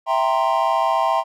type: chord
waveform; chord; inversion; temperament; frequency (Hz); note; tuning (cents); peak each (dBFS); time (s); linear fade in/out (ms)
triangle; C dominant seventh; first; equal; 659.3 / 784 / 932.3 / 1046.5; E5 / G5 / Bb5 / C6; 0 / 0 / 0 / 0; -20; 0.06-1.24; 50
effects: none